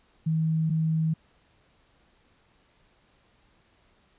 sine tone pair in turn, 159.7 / 159.7 Hz, D#3 / D#3, +45 / +45 cents, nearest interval unison, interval 0 cents, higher neither, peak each -22 dBFS, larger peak neither, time 0.26-0.7 / 0.7-1.14 s, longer neither, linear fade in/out 10 ms, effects pink hiss -64 dBFS RMS until 4.18 s + resampled to 8000 Hz

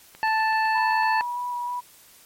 click train, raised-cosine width 0.3 ms, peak -27 dBFS, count 8, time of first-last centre 0.15-1.033 s, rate 7.93 Hz
harmonic tone, 880 Hz, A5, in tune, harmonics 1 / 2 / 3 / 5, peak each -21 / -25 / -32 / -37 dBFS, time 0.23-1.21 s, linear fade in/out 0 ms
sine tone with vibrato, 974 Hz, B5, 24 cents flat, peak -26 dBFS, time 0.74-1.81 s, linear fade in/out 20 ms, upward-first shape square, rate 3.2 Hz, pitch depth 10 cents each way
effects white hiss -52 dBFS RMS until 2.25 s + MP3 64 kbps

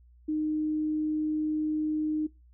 sine tone, 307.5 Hz, D#4, 20 cents flat, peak -26 dBFS, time 0.28-2.27 s, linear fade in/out 10 ms, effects noise-tail reverb RT60 0.2 s tail -20 dB re dry + added 60 Hz sine -54 dBFS peak until 2.53 s

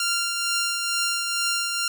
10% pulse tone with tremolo, 1389 Hz, F6, 10 cents flat, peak -13 dBFS, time 0-1.88 s, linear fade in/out 2 ms, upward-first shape triangle, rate 2.2 Hz, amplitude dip 40%, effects none

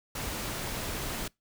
pink noise, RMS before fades -35 dBFS, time 0.15-1.28 s, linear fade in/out 5 ms, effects noise-tail reverb RT60 0.2 s tail -25 dB re dry

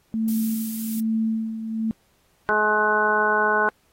sine tone with tremolo, 222.3 Hz, A3, 18 cents sharp, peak -19 dBFS, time 0.14-1.91 s, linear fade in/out 0 ms, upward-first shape sine, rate 1.2 Hz, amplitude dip 65%
violet noise, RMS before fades -33 dBFS, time 0.28-1 s, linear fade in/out 0 ms
harmonic tone, 212.4 Hz, G#3, 39 cents sharp, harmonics 1 / 2 / 3 / 4 / 5 / 6 / 7, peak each -33 / -25 / -28 / -25 / -24 / -33 / -21 dBFS, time 2.49-3.69 s, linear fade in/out 0 ms
effects pink hiss -64 dBFS RMS until 3.92 s + AAC 48 kbps

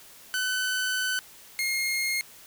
sawtooth tone pair in turn, 1509 / 2142 Hz, F#6 / C7, +34 / +40 cents, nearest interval tritone, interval 606 cents, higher second, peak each -22 dBFS, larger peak neither, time 0.34-1.19 / 1.59-2.21 s, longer first, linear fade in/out 0 ms, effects white hiss -50 dBFS RMS until 2.46 s

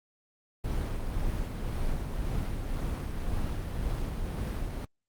brown noise with tremolo, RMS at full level -30 dBFS, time 0.64-4.85 s, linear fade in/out 5 ms, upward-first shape sine, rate 1.9 Hz, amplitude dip 30%, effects Opus 32 kbps

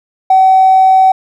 triangle tone with tanh clipping, 759 Hz, F#5, 44 cents sharp, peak -3 dBFS, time 0.3-1.12 s, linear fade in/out 5 ms, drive 1 dB, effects none

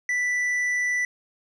sine tone with tanh clipping, 1975.5 Hz, B6, in tune, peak -23 dBFS, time 0.09-1.05 s, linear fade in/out 2 ms, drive 6 dB, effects none

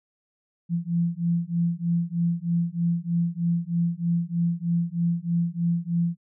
sine beating tone pair, 168.9 / 172.1 Hz, E3 / F3, +42 / -25 cents, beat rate 3.2 Hz, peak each -25 dBFS, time 0.69-6.17 s, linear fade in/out 50 ms, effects none

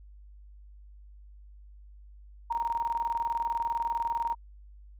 sine tone with tremolo, 932.3 Hz, A#5, in tune, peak -25 dBFS, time 2.5-4.35 s, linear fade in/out 10 ms, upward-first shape square, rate 20 Hz, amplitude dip 65%, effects added 50 Hz sine -48 dBFS peak until 4.99 s

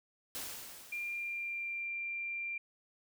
white noise with exponential decay, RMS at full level -40 dBFS, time 0.35-1.87 s, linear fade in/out 0 ms, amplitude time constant 330 ms
sine tone with pitch glide, 2392 to 2374 Hz, D7 to D7, +31 to +18 cents, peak -36 dBFS, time 0.92-2.58 s, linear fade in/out 5 ms, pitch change -13 cents, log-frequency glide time 1.18-1.68 s
effects none

